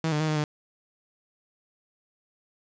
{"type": "tone with pitch steps", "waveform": "sawtooth", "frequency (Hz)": [161.1, 150.4, 156.7, 153.8, 150.3], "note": ["E3", "D3", "D#3", "D#3", "D3"], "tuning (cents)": [-39, 42, 13, -20, 40], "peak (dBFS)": -20, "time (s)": [0.04, 0.44], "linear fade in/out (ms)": 2, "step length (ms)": 80, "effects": ["resampled to 16000 Hz", "8-bit"]}